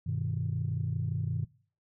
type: chord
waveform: sine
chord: G augmented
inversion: none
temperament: equal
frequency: 98 / 123.47 / 155.56 Hz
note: G2 / B2 / D#3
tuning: 0 / 0 / 0 cents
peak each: -33 / -33 / -33 dBFS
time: 0.06-1.45 s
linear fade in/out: 10 ms
effects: noise-tail reverb RT60 0.4 s tail -19 dB re dry + tanh soft clip ceiling -21 dBFS